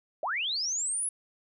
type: linear sweep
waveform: sine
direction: up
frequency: 543 to 10548 Hz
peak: -28 dBFS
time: 0.23-1.09 s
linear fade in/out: 2 ms
effects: none